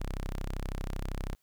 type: tone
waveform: sawtooth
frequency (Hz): 32.7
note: C1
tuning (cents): 0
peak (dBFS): -29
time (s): 0-1.35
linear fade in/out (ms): 0
effects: white hiss -74 dBFS RMS until 1.42 s